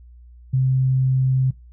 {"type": "tone", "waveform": "sine", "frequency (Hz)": 130.81, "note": "C3", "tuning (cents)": 0, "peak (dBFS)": -15, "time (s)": [0.53, 1.51], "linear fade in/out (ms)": 10, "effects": ["noise-tail reverb RT60 0.2 s tail -21 dB re dry", "added 60 Hz sine -42 dBFS peak until 1.72 s"]}